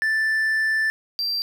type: tone pair in turn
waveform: triangle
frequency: 1764 / 4709 Hz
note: A6 / D8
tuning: +4 / +4 cents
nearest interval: octave + perfect fourth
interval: 1700 cents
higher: second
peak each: -17 / -21 dBFS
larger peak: first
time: 0.02-0.9 / 1.19-1.42 s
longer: first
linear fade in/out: 0 ms
effects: none